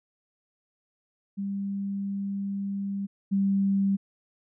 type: tone pair in turn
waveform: sine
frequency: 198.2 / 196.49 Hz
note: G3 / G3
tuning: +19 / +4 cents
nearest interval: unison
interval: 15 cents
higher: first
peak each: -28 / -21 dBFS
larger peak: second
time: 1.37-3.07 / 3.31-3.97 s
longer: first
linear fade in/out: 20 ms
effects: none